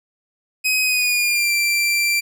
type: tone with pitch glide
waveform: sawtooth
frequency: 2524 to 2355 Hz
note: D#7 to D7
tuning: +24 to +4 cents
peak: -13 dBFS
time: 0.64-2.21 s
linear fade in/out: 20 ms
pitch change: -120 cents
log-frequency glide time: 0.83-1.52 s
effects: none